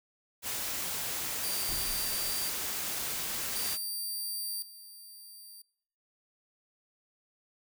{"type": "noise", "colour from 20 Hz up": "white", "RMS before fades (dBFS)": -35, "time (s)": [0.42, 3.78], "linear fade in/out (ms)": 50}
{"type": "tone with tremolo", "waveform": "5% pulse", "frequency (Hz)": 4699, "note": "D8", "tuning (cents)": 0, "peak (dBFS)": -27, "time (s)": [1.43, 5.62], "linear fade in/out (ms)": 5, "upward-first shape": "square", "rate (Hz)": 0.47, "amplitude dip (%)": 80}
{"type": "noise with exponential decay", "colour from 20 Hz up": "brown", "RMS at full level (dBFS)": -40, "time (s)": [1.69, 2.98], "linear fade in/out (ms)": 0, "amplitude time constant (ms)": 280}
{"effects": ["noise-tail reverb RT60 0.7 s tail -22 dB re dry"]}